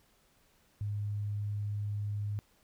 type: tone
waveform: sine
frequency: 103.3 Hz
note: G#2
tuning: 9 cents flat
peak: -32 dBFS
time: 0.81-2.39 s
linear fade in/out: 0 ms
effects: pink hiss -68 dBFS RMS until 2.63 s